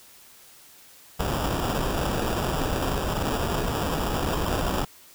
pink noise with sample-and-hold, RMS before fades -26 dBFS, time 1.19-4.85 s, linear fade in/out 10 ms, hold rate 2100 Hz, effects white hiss -51 dBFS RMS until 5.14 s

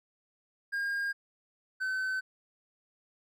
triangle tone pair in turn, 1617 / 1525 Hz, G#6 / G6, -47 / -48 cents, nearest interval minor second, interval 101 cents, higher first, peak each -28 dBFS, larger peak neither, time 0.72-1.13 / 1.8-2.21 s, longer neither, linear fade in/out 20 ms, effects none

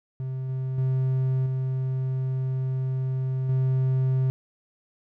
triangle tone with level steps, 130.81 Hz, C3, in tune, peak -26 / -24 / -19 / -22 / -18 dBFS, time 0.2-4.3 s, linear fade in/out 0 ms, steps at 0.49 / 0.78 / 1.46 / 3.49 s, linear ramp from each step 2 ms, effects none

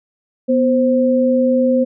sine tone pair together, 246.7 / 523.3 Hz, B3 / C5, -2 / 0 cents, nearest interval octave + minor second, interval 1302 cents, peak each -14 dBFS, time 0.48-1.85 s, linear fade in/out 20 ms, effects none

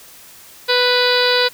harmonic tone with a mistuned harmonic, 494.3 Hz, B4, 1 cent sharp, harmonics 1 / 2 / 3 / 4 / 5 / 6 / 7 / 8 / 9 / 10, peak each -17 / -23 / -20 / -25 / -25 / -27 / -25 / -19 / -25 / -24 dBFS, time 0.68-1.49 s, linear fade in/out 20 ms, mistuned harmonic 10, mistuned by -29 cents, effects white hiss -42 dBFS RMS until 1.53 s

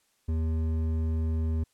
sine tone with hard clipping, 80.1 Hz, E2, 49 cents flat, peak -27 dBFS, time 0.28-1.64 s, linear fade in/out 10 ms, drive 9 dB, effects white hiss -70 dBFS RMS until 1.73 s + low-pass 11000 Hz 12 dB/octave

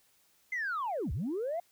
sine linear two-way sweep, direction down then up, 2093 to 55 to 711 Hz, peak -30 dBFS, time 0.52-1.6 s, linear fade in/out 5 ms, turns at 1.12 s, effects tanh soft clip ceiling -28 dBFS + white hiss -68 dBFS RMS until 1.71 s

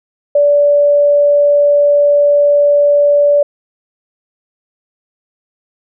sine tone, 579 Hz, D5, 25 cents flat, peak -6 dBFS, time 0.35-3.43 s, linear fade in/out 5 ms, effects none

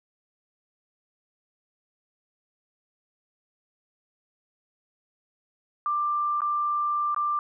sine tone with dropouts, 1184 Hz, D6, 14 cents sharp, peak -23 dBFS, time 5.86-7.39 s, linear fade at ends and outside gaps 1 ms, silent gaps 6.406-6.418 / 7.146-7.163 s, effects none

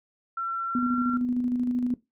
sine tone with pitch glide, 1354 to 1365.8 Hz, E6 to F6, +46 to -39 cents, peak -27 dBFS, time 0.37-1.17 s, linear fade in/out 5 ms, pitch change +15 cents, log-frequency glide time 0.65-0.78 s
sine tone with tremolo, 246.9 Hz, B3, in tune, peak -22 dBFS, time 0.75-1.94 s, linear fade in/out 2 ms, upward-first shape square, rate 13 Hz, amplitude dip 35%
effects noise-tail reverb RT60 0.2 s tail -18 dB re dry

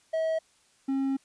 triangle tone pair in turn, 643 / 270.3 Hz, E5 / C#4, -43 / -44 cents, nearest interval octave + minor third, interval 1501 cents, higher first, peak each -23 dBFS, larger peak neither, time 0.13-0.39 / 0.88-1.17 s, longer second, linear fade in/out 10 ms, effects white hiss -64 dBFS RMS until 1.24 s + resampled to 22050 Hz

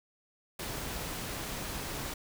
pink noise, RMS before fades -38 dBFS, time 0.59-2.14 s, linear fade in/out 5 ms, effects none

